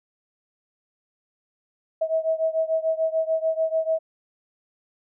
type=beating tone pair; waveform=sine; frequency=641 / 647.8 Hz; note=E5 / E5; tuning=-49 / -30 cents; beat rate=6.8 Hz; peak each=-23 / -25 dBFS; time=2.01-3.99 s; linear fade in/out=10 ms; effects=none